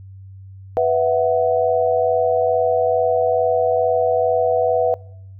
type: chord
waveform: sine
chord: B suspended fourth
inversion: none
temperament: just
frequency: 493.9 / 658.5 / 740.8 Hz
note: B4 / E5 / F#5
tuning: 0 / -2 / +2 cents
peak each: -17 / -18 / -21 dBFS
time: 0.77-4.94 s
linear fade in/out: 0 ms
effects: noise-tail reverb RT60 0.7 s tail -24 dB re dry + added 96 Hz sine -36 dBFS peak until 5.39 s